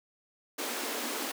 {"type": "high-pass noise", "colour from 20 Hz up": "pink", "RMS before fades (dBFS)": -35, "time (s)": [0.58, 1.32], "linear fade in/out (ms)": 10, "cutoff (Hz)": 230, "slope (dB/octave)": 96, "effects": []}